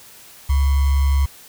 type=tone with sample-and-hold; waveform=sine; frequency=69.3 Hz; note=C#2; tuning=in tune; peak=-13 dBFS; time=0.49-1.26 s; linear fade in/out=10 ms; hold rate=1050 Hz; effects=white hiss -44 dBFS RMS until 1.48 s